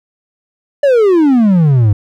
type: exponential sweep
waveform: triangle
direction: down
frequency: 589 to 98 Hz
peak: -4 dBFS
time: 0.83-1.93 s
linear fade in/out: 5 ms
effects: none